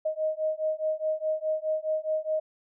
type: beating tone pair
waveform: sine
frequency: 622.3 / 627.1 Hz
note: D#5 / D#5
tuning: 0 / +13 cents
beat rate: 4.8 Hz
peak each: -29 dBFS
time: 0.05-2.4 s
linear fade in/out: 10 ms
effects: none